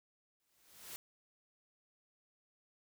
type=noise with exponential growth; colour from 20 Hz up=white; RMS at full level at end=-45 dBFS; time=0.4-0.96 s; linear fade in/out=0 ms; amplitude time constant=120 ms; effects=none